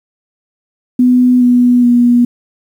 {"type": "tone with pitch steps", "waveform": "sine", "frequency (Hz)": [249.5, 245.5, 241.6], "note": ["B3", "B3", "B3"], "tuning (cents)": [18, -10, -38], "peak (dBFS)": -5, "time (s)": [0.99, 2.25], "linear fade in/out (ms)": 5, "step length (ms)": 420, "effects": ["7-bit"]}